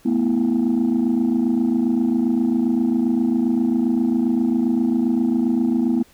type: chord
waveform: sine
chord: A suspended second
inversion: none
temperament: just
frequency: 220 / 247.5 / 330 Hz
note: A3 / B3 / E4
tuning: 0 / +4 / +2 cents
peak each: -20 / -17 / -21 dBFS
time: 0.05-6.03 s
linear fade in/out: 10 ms
effects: tanh soft clip ceiling -12 dBFS + pink hiss -53 dBFS RMS until 6.13 s